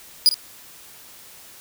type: tone with echo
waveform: 40% pulse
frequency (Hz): 4911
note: D#8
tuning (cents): -23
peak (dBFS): -9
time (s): 0.26-0.29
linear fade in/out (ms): 0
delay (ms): 52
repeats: 1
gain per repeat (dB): -12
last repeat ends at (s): 0.342
effects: white hiss -45 dBFS RMS until 1.6 s